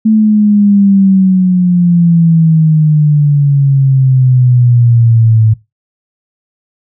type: exponential sweep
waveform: sine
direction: down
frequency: 220 to 109.1 Hz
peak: -4 dBFS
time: 0.05-5.54 s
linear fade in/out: 10 ms
effects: noise-tail reverb RT60 0.2 s tail -19 dB re dry